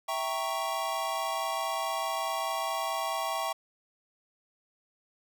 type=chord; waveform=square; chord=E diminished seventh; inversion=none; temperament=equal; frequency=659.3 / 784 / 932.3 / 1108.7 Hz; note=E5 / G5 / Bb5 / Db6; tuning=0 / 0 / 0 / 0 cents; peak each=-36 / -36 / -38 / -35 dBFS; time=0.08-3.53 s; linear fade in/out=10 ms; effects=none